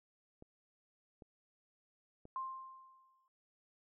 clicks, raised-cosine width 2 ms, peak -40 dBFS, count 3, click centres 0.424 / 1.222 / 2.254 s
sine tone with exponential decay, 1053 Hz, C6, 11 cents sharp, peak -36 dBFS, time 2.36-3.28 s, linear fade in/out 1 ms, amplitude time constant 200 ms
effects none

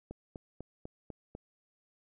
click train, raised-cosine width 2 ms, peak -29 dBFS, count 6, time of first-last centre 0.11-1.351 s, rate 4.03 Hz, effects none

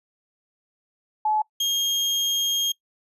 sine / 35% pulse tone pair in turn, 857 / 3236 Hz, A5 / G#7, -46 / -46 cents, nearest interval octave + major seventh, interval 2300 cents, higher second, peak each -19 dBFS, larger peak neither, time 1.25-1.42 / 1.6-2.72 s, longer second, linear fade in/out 5 ms, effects noise-tail reverb RT60 0.1 s tail -22 dB re dry + resampled to 32000 Hz

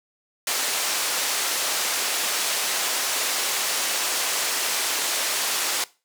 white band-pass noise, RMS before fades -25 dBFS, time 0.47-5.84 s, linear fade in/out 2 ms, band 420 to 8900 Hz, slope 12 dB/octave, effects noise-tail reverb RT60 0.3 s tail -20 dB re dry

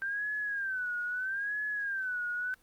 sine tone with vibrato, 1568 Hz, G6, in tune, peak -31 dBFS, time 0.02-2.54 s, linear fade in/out 0 ms, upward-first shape sine, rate 0.77 Hz, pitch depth 140 cents each way, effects pink hiss -65 dBFS RMS until 2.62 s + Opus 32 kbps

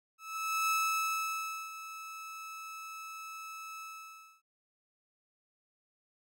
30% pulse tone with ADSR envelope, 1304 Hz, E6, 19 cents flat, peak -25 dBFS, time 0.18-4.42 s, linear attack 520 ms, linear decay 1000 ms, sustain -15 dB, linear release 600 ms, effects AAC 48 kbps

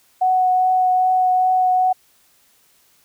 sine tone with vibrato, 740 Hz, F#5, in tune, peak -13 dBFS, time 0.21-1.93 s, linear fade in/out 10 ms, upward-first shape triangle, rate 2.5 Hz, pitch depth 11 cents each way, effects white hiss -57 dBFS RMS until 3.04 s

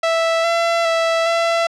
sawtooth tone with pitch steps, 659 / 675 / 660 / 671 Hz, E5 / E5 / E5 / E5, -1 / +41 / +2 / +31 cents, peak -11 dBFS, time 0.03-1.67 s, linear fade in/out 5 ms, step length 410 ms, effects low-pass 5000 Hz 12 dB/octave

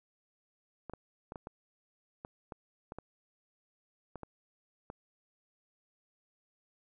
clicks, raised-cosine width 1 ms, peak -28 dBFS, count 12, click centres 0.897 / 0.936 / 1.321 / 1.358 / 1.471 / 2.249 / 2.522 / 2.921 / 2.986 / 4.157 / 4.233 / 4.901 s, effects none

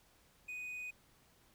triangle tone, 2489 Hz, D#7, in tune, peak -40 dBFS, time 0.48-0.91 s, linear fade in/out 10 ms, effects pink hiss -68 dBFS RMS until 1.54 s

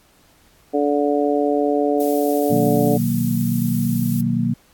harmonic tone, 145 Hz, D3, 22 cents flat, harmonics 2 / 3 / 4 / 5, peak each -20 / -20 / -22 / -24 dBFS, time 0.73-2.98 s, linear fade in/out 20 ms
violet noise, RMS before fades -32 dBFS, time 2-4.21 s, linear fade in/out 2 ms
sine chord, B major seventh, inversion none, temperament equal, 123.47 / 155.56 / 185 / 233.1 Hz, B2 / D#3 / F#3 / A#3, 0 / 0 / 0 / 0 cents, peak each -23 / -25 / -23 / -20 dBFS, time 2.5-4.54 s, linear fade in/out 10 ms
effects pink hiss -55 dBFS RMS until 4.73 s + AAC 64 kbps

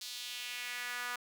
sawtooth tone with high-pass filter sweep, 244.7 Hz, B3, 16 cents flat, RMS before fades -41 dBFS, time 0.01-1.16 s, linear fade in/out 5 ms, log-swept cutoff 4300 to 1300 Hz, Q 2.1, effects none

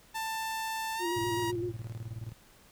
sawtooth tone with pitch glide, 888 to 951.7 Hz, A5 to A#5, +16 to +36 cents, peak -29 dBFS, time 0.14-1.52 s, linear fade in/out 20 ms, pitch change +120 cents, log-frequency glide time 0.95-1.09 s
sine tone with vibrato, 349.2 Hz, F4, in tune, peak -31 dBFS, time 0.99-1.73 s, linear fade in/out 50 ms, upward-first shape square, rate 7.9 Hz, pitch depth 36 cents each way
triangle tone with tremolo, 113 Hz, A2, 47 cents sharp, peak -33 dBFS, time 1.16-2.33 s, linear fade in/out 10 ms, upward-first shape square, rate 19 Hz, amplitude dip 75%
effects pink hiss -59 dBFS RMS until 2.71 s

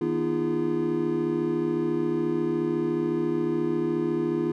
triangle tone cluster, 157.9 / 243.1 / 308.3 / 342.4 / 410.6 Hz, D#3 / B3 / D#4 / F4 / G#4, +26 / -27 / -16 / -34 / -20 cents, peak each -32 / -29 / -29 / -24 / -30 dBFS, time 0.01-4.52 s, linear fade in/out 5 ms, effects none

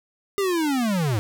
square linear sweep, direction down, 407.2 to 98 Hz, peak -21 dBFS, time 0.38-1.19 s, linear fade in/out 0 ms, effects none

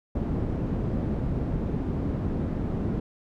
white low-pass noise, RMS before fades -28 dBFS, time 0.15-3 s, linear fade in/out 5 ms, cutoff 230 Hz, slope 12 dB/octave, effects none

